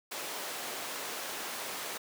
pink high-pass noise, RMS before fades -39 dBFS, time 0.11-1.98 s, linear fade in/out 10 ms, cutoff 460 Hz, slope 12 dB/octave, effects none

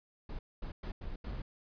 brown noise bursts at uneven times, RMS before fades -40 dBFS, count 5, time 0.29-0.39 / 0.62-0.72 / 0.83-0.92 / 1.01-1.16 / 1.24-1.42 s, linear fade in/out 5 ms, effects resampled to 11025 Hz

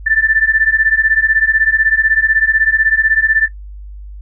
sine beating tone pair, 1760 / 1776 Hz, A6 / A6, 0 / +16 cents, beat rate 16 Hz, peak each -13 dBFS, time 0.06-3.48 s, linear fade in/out 10 ms, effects noise-tail reverb RT60 0.1 s tail -19 dB re dry + added 50 Hz sine -28 dBFS peak until 4.21 s

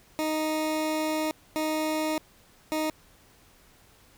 20% pulse tone bursts at uneven times, 311.1 Hz, D#4, in tune, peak -21 dBFS, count 3, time 0.19-1.31 / 1.56-2.18 / 2.72-2.9 s, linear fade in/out 0 ms, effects pink hiss -58 dBFS RMS until 4.17 s

